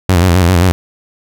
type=tone with vibrato; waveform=sawtooth; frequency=89.1 Hz; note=F2; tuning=35 cents sharp; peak=-3 dBFS; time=0.09-0.72 s; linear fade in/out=0 ms; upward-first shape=square; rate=7.6 Hz; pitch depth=80 cents each way; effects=none